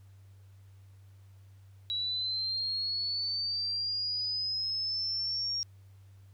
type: linear sweep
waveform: sine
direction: up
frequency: 3889 to 5588 Hz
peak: -30 dBFS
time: 1.9-5.63 s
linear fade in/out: 0 ms
effects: added 97 Hz sine -52 dBFS peak until 6.33 s + pink hiss -70 dBFS RMS until 6.33 s